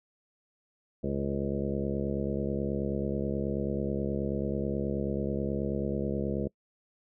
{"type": "harmonic tone with a mistuned harmonic", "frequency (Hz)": 69.3, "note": "C#2", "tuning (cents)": 0, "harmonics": [1, 2, 3, 4, 5, 6, 7, 8, 9], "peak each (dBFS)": [-38, -36, -33, -43, -36, -38, -37, -42, -42], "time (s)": [1.03, 6.48], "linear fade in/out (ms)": 10, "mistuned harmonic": 8, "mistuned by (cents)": -26, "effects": ["noise-tail reverb RT60 0.1 s tail -25 dB re dry"]}